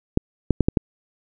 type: clicks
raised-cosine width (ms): 3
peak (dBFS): -3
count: 5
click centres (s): 0.174 / 0.507 / 0.607 / 0.685 / 0.772
effects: none